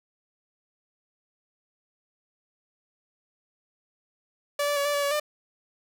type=tone with pitch steps; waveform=sawtooth; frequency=577 / 581 / 566 / 582 / 573 / 567 / 598 Hz; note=D5 / D5 / C#5 / D5 / D5 / C#5 / D5; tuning=-31 / -19 / +36 / -16 / -43 / +39 / +31 cents; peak=-20 dBFS; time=4.59-5.199 s; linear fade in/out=5 ms; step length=87 ms; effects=none